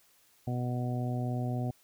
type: harmonic tone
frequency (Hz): 123.47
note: B2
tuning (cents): 0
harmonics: 1 / 2 / 3 / 4 / 5 / 6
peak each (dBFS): -31 / -36 / -44 / -47 / -43 / -42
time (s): 0.47-1.71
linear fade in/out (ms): 5
effects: white hiss -65 dBFS RMS until 1.83 s